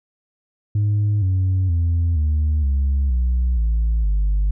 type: tone with pitch steps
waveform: sine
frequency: 103.83 / 93.58 / 84.34 / 76.01 / 68.5 / 61.74 / 55.64 / 50.15 Hz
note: G#2 / F#2 / E2 / D#2 / C#2 / B1 / A1 / G1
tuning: 0 / +20 / +40 / -40 / -20 / 0 / +20 / +40 cents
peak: -13 dBFS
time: 0.75-4.51 s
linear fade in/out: 5 ms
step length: 470 ms
effects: tanh soft clip ceiling -14 dBFS